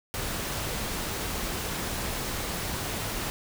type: noise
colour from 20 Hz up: pink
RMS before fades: -32 dBFS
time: 0.14-3.3 s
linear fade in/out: 0 ms
effects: none